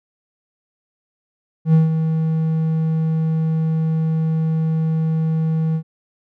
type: tone with ADSR envelope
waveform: triangle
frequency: 160 Hz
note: D#3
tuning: 49 cents sharp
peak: -6 dBFS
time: 1.65-5.83 s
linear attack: 87 ms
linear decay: 150 ms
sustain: -8 dB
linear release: 78 ms
effects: none